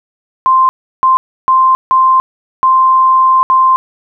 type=tone bursts at uneven times; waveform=sine; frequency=1045 Hz; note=C6; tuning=2 cents flat; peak=-5 dBFS; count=6; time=0.46-0.69 / 1.03-1.17 / 1.48-1.75 / 1.91-2.2 / 2.63-3.43 / 3.5-3.76 s; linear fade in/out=0 ms; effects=none